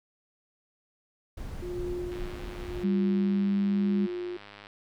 brown noise, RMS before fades -38 dBFS, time 1.37-2.84 s, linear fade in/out 5 ms
sine tone with tremolo, 355.2 Hz, F4, 29 cents sharp, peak -31 dBFS, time 1.62-4.37 s, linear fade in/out 5 ms, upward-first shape sine, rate 0.89 Hz, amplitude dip 75%
click train, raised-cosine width 0.3 ms, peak -30 dBFS, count 261, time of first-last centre 2.12-4.669 s, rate 102 Hz
sine tone with pitch glide, 196 to 200.9 Hz, G3 to G3, 0 to +43 cents, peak -23 dBFS, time 2.83-4.07 s, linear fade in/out 20 ms, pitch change +43 cents, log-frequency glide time 2.95-3.89 s
effects none

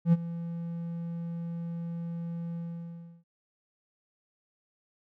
triangle tone with ADSR envelope, 168.9 Hz, E3, 42 cents sharp, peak -14 dBFS, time 0.05-3.24 s, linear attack 77 ms, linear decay 33 ms, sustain -17 dB, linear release 680 ms, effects none

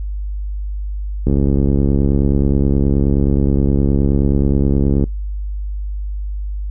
click train, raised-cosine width 3 ms, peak -3 dBFS, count 263, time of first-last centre 1.27-5.04 s, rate 69.5 Hz, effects noise-tail reverb RT60 0.2 s tail -26 dB re dry + added 50 Hz sine -20 dBFS peak until 6.7 s

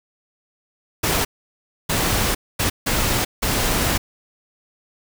pink noise bursts at uneven times, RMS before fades -20 dBFS, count 5, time 1.03-1.25 / 1.89-2.35 / 2.59-2.7 / 2.86-3.25 / 3.42-3.98 s, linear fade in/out 10 ms, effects none

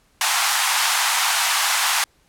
pink high-pass noise, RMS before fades -19 dBFS, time 0.21-2.04 s, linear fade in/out 2 ms, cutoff 780 Hz, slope 48 dB/octave, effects pink hiss -60 dBFS RMS until 2.28 s + low-pass 12000 Hz 12 dB/octave

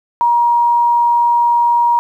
sine tone, 949 Hz, A#5, 31 cents sharp, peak -9 dBFS, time 0.21-1.99 s, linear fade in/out 0 ms, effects 8-bit

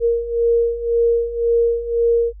sine beating tone pair, 466.2 / 468.1 Hz, A#4 / A#4, 0 / +7 cents, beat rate 1.9 Hz, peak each -20 / -16 dBFS, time 0-2.33 s, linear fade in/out 50 ms, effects added 50 Hz sine -35 dBFS peak until 2.4 s

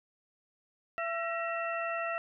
harmonic tone with a mistuned harmonic, 672 Hz, E5, 33 cents sharp, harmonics 1 / 2 / 3 / 4, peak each -35 / -36 / -39 / -40 dBFS, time 0.98-2.18 s, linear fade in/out 0 ms, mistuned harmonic 3, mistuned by -100 cents, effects none

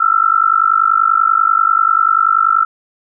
sine tone with amplitude modulation, 1333 Hz, E6, 19 cents sharp, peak -5 dBFS, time 0-2.65 s, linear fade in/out 10 ms, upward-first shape sine, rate 50.3 Hz, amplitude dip 95%, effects none

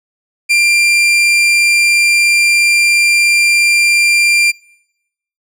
40% pulse tone, 2381 Hz, D7, 23 cents sharp, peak -7 dBFS, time 0.49-4.52 s, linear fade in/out 20 ms, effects noise-tail reverb RT60 0.9 s tail -26 dB re dry + low-pass 12000 Hz 12 dB/octave

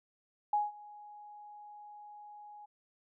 sine tone with ADSR envelope, 833 Hz, G#5, 5 cents sharp, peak -25 dBFS, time 0.53-2.66 s, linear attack 4 ms, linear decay 180 ms, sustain -23 dB, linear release 12 ms, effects none

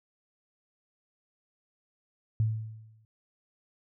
sine tone with exponential decay, 110 Hz, A2, in tune, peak -21 dBFS, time 2.4-3.05 s, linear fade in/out 0 ms, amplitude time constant 140 ms, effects none

